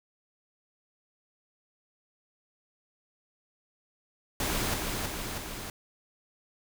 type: noise with echo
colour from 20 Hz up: pink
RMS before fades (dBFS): -30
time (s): 4.4-4.74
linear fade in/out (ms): 2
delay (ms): 320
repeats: 3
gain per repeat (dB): -3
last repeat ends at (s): 5.7
effects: none